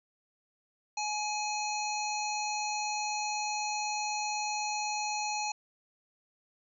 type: harmonic tone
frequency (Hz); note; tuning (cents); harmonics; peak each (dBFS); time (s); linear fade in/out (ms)
842; G#5; +24; 1 / 3 / 5 / 7 / 8; -33 / -38 / -40 / -41 / -42; 0.97-5.52; 5
effects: none